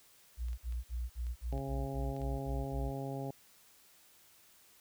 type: tone bursts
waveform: sine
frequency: 60 Hz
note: B1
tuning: 49 cents flat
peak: -34 dBFS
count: 10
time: 0.37-2.92 s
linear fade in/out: 50 ms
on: 210 ms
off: 50 ms
type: clicks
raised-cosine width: 0.2 ms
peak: -40 dBFS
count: 8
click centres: 0.485 / 0.531 / 0.724 / 1.268 / 1.526 / 1.578 / 2.165 / 2.217 s
type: harmonic tone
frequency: 136.2 Hz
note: C#3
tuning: 30 cents flat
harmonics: 1 / 2 / 3 / 4 / 5 / 6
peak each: -40 / -43 / -45 / -46 / -47 / -48 dBFS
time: 1.52-3.31 s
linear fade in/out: 5 ms
effects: white hiss -63 dBFS RMS until 4.8 s